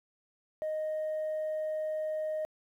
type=tone; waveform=sine; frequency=621 Hz; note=D#5; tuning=3 cents flat; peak=-29 dBFS; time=0.62-2.45 s; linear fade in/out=0 ms; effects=tanh soft clip ceiling -29 dBFS + 11-bit